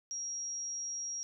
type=tone; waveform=sine; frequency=5650 Hz; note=F8; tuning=19 cents sharp; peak=-36 dBFS; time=0.11-1.23 s; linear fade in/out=0 ms; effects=none